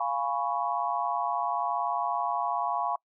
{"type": "chord", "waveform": "sine", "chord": "C# dominant seventh", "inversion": "first", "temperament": "equal", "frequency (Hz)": [698.5, 830.6, 987.8, 1108.7], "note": ["E#5", "G#5", "B5", "C#6"], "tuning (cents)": [0, 0, 0, 0], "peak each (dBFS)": -32, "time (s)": [0, 2.96], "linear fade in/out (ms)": 5, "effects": ["noise-tail reverb RT60 0.1 s tail -26 dB re dry"]}